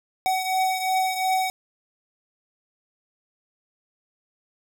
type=beating tone pair; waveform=square; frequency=752 / 754.8 Hz; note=F#5 / F#5; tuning=+28 / +34 cents; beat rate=2.8 Hz; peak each=-23 / -29 dBFS; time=0.26-1.5 s; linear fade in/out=0 ms; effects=none